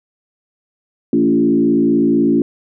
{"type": "tone with frequency modulation", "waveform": "sine", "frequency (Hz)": 283.9, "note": "C#4", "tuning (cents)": 41, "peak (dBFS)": -10, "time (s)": [1.13, 2.42], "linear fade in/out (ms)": 2, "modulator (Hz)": 55.9, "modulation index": 1.3, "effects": []}